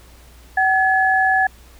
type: tone pair together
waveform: sine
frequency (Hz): 759 / 1703.9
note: F#5 / G#6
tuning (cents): +44 / +44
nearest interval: octave + major second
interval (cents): 1400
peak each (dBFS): -16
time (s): 0.57-1.47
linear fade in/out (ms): 5
effects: added 60 Hz sine -44 dBFS peak until 1.79 s + pink hiss -49 dBFS RMS until 1.79 s